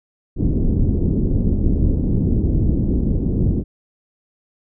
pink low-pass noise, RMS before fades -17 dBFS, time 0.36-3.64 s, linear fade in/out 50 ms, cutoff 330 Hz, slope 24 dB/octave, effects none

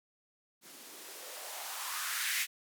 violet noise with band-pass filter sweep, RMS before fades -39 dBFS, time 0.61-2.47 s, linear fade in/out 50 ms, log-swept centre 210 to 2200 Hz, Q 2.8, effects none

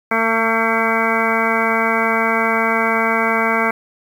harmonic tone, 225.6 Hz, A3, 44 cents sharp, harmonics 1 / 2 / 3 / 4 / 5 / 6 / 7 / 9 / 10, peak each -23 / -23 / -23 / -23 / -23 / -23 / -23 / -23 / -23 dBFS, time 0.11-3.71 s, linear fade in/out 5 ms, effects 7-bit

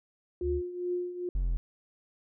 sine tone, 73.42 Hz, D2, in tune, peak -31 dBFS, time 0.41-0.62 s, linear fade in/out 50 ms
sine tone with tremolo, 356.3 Hz, F4, 35 cents sharp, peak -27 dBFS, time 0.41-1.29 s, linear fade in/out 2 ms, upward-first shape triangle, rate 2.4 Hz, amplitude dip 75%
triangle linear sweep, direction down, 46.87 to 40.22 Hz, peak -24 dBFS, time 1.35-1.57 s, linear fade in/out 0 ms
effects none

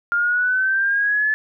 sine exponential sweep, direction up, 1400 to 1737 Hz, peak -16 dBFS, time 0.12-1.34 s, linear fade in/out 0 ms, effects none

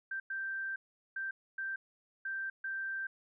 sine tone bursts at uneven times, 1568 Hz, G6, in tune, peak -35 dBFS, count 6, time 0.11-0.2 / 0.3-0.76 / 1.16-1.31 / 1.58-1.76 / 2.25-2.5 / 2.64-3.07 s, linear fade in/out 5 ms, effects none

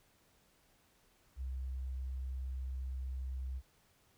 sine tone, 64.9 Hz, C2, 13 cents flat, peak -37 dBFS, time 1.36-3.62 s, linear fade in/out 50 ms, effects pink hiss -70 dBFS RMS until 4.17 s

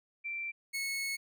sine / sawtooth tone pair in turn, 2349 / 2195 Hz, D7 / C#7, 0 / -18 cents, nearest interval minor second, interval 118 cents, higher first, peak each -35 / -30 dBFS, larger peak second, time 0.24-0.52 / 0.73-1.17 s, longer second, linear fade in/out 20 ms, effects none

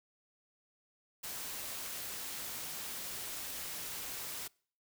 white noise, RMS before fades -42 dBFS, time 1.23-4.48 s, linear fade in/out 10 ms, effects noise-tail reverb RT60 0.5 s tail -26 dB re dry

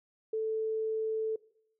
sine tone, 440 Hz, A4, in tune, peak -29 dBFS, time 0.33-1.36 s, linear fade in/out 5 ms, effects noise-tail reverb RT60 0.7 s tail -21 dB re dry

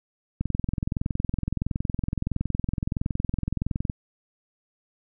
click train, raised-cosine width 5 ms, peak -13 dBFS, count 76, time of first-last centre 0.41-3.898 s, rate 21.5 Hz, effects none

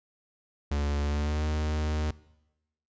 45% pulse tone with pitch glide, 72.3 to 76.47 Hz, D2 to D#2, -27 to -29 cents, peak -26 dBFS, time 0.71-2.11 s, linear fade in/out 5 ms, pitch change +98 cents, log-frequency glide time 1.02-1.45 s, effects noise-tail reverb RT60 0.9 s tail -20 dB re dry + resampled to 16000 Hz

